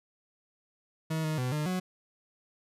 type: tone with pitch steps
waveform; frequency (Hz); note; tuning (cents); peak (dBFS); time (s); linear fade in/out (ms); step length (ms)
40% pulse; 159.3 / 155.8 / 126.2 / 151 / 183.8; D#3 / D#3 / B2 / D3 / F#3; +41 / +3 / +38 / +48 / -11; -28; 1.1-1.8; 10; 140
effects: resampled to 32000 Hz